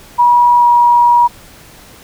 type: tone with pitch glide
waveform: sine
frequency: 965 to 958.3 Hz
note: B5 to A#5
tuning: -40 to +48 cents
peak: -5 dBFS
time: 0.18-1.28 s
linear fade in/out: 20 ms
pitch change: -12 cents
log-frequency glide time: 0.59-0.64 s
effects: pink hiss -39 dBFS RMS until 2.03 s